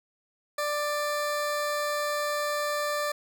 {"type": "tone", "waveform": "20% pulse", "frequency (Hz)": 590, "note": "D5", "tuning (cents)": 8, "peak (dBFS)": -22, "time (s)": [0.58, 3.12], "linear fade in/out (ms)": 5, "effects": []}